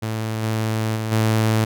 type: tone with level steps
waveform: sawtooth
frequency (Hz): 110.3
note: A2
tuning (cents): +5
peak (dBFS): -19 / -16 / -19 / -12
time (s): 0.02-1.65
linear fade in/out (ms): 10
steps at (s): 0.42 / 0.95 / 1.11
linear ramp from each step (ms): 20
effects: none